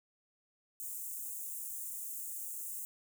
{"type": "high-pass noise", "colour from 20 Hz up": "white", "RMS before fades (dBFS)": -42, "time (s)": [0.8, 2.85], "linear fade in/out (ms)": 0, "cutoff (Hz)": 7000, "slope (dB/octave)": 48, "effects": []}